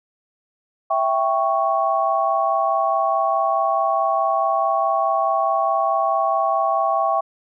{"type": "chord", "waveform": "sine", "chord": "C# diminished", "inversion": "first", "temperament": "equal", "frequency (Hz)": [659.3, 784, 1108.7], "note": ["E5", "G5", "C#6"], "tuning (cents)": [0, 0, 0], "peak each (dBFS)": -21, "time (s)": [0.9, 7.21], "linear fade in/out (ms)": 10, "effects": []}